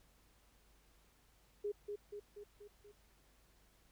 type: tone with echo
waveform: sine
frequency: 412 Hz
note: G#4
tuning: 14 cents flat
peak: -36 dBFS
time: 1.64-1.72 s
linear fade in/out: 10 ms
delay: 240 ms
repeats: 5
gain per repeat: -4 dB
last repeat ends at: 2.92 s
effects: added 50 Hz sine -70 dBFS peak until 3.91 s + pink hiss -71 dBFS RMS until 3.91 s